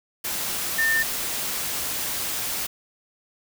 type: tone in noise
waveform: sine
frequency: 1800 Hz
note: A6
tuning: 39 cents sharp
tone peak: -19 dBFS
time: 0.78-1.03 s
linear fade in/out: 10 ms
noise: white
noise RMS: -28 dBFS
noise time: 0.24-2.67 s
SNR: +6 dB
effects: none